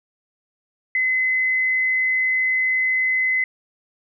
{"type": "tone", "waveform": "sine", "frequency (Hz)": 2037, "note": "C7", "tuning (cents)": -47, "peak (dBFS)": -17, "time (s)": [0.95, 3.44], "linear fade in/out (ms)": 2, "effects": []}